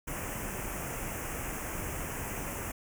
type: band-stop noise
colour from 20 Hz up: pink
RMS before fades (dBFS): -37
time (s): 0.07-2.72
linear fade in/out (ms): 10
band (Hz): 2800 to 6000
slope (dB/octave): 48
effects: none